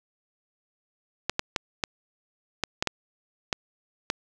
clicks, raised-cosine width 0.2 ms, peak -7 dBFS, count 9, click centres 1.296 / 1.394 / 1.562 / 1.838 / 2.637 / 2.825 / 2.873 / 3.528 / 4.101 s, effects none

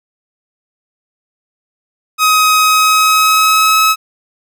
sawtooth tone with pitch glide, 1263 to 1285.8 Hz, D#6 to E6, +26 to -43 cents, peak -4 dBFS, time 2.18-3.96 s, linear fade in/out 50 ms, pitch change +31 cents, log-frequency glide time 2.55-3.77 s, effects none

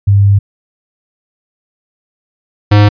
sine / square tone pair in turn, 100 / 103.76 Hz, G2 / G#2, +35 / -1 cents, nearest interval minor second, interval 64 cents, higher second, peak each -4 dBFS, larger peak neither, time 0.07-0.39 / 2.71-2.89 s, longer first, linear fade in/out 10 ms, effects resampled to 11025 Hz

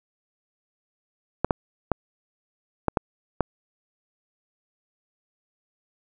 clicks, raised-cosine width 1 ms, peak -6 dBFS, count 6, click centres 1.446 / 1.508 / 1.917 / 2.883 / 2.972 / 3.407 s, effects none

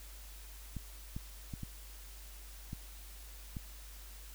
clicks, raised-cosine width 5 ms, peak -28 dBFS, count 6, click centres 0.767 / 1.165 / 1.538 / 1.633 / 2.731 / 3.568 s, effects added 50 Hz sine -49 dBFS peak until 4.34 s + white hiss -55 dBFS RMS until 4.34 s

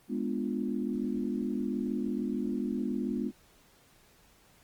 sine chord, G# diminished seventh, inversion none, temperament equal, 207.7 / 246.9 / 293.7 / 349.2 Hz, G#3 / B3 / D4 / F4, 0 / 0 / 0 / 0 cents, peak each -34 / -33 / -37 / -38 dBFS, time 0.08-3.32 s, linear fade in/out 50 ms, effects pink hiss -62 dBFS RMS until 4.63 s + Opus 24 kbps

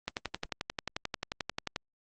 click train, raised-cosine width 0.2 ms, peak -15 dBFS, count 20, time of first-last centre 0.08-1.761 s, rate 11.3 Hz, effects low-pass 7000 Hz 12 dB/octave + Opus 24 kbps

